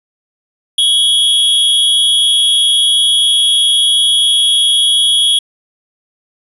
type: tone with amplitude modulation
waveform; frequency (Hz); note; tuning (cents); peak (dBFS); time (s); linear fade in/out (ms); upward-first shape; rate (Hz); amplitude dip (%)
square; 3322; G#7; 0; -6; 0.78-5.39; 5; sine; 277; 60
effects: resampled to 24000 Hz + 7-bit